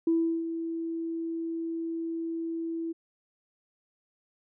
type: tone with ADSR envelope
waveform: sine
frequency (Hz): 330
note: E4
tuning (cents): +2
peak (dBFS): -20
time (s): 0.07-2.93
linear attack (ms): 4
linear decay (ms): 360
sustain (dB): -10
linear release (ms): 17
effects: tanh soft clip ceiling -16 dBFS